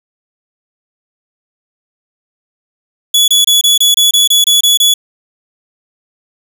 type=tone bursts; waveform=sawtooth; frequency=3400 Hz; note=G#7; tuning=40 cents sharp; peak=-3 dBFS; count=11; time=3.14-4.94 s; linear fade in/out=5 ms; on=140 ms; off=26 ms; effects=none